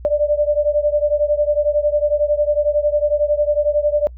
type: beating tone pair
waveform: sine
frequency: 587.3 / 598.3 Hz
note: D5 / D5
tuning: 0 / +32 cents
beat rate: 11 Hz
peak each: -16 / -18 dBFS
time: 0.05-4.07 s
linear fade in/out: 0 ms
effects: noise-tail reverb RT60 0.1 s tail -26 dB re dry + added 60 Hz sine -33 dBFS peak until 4.17 s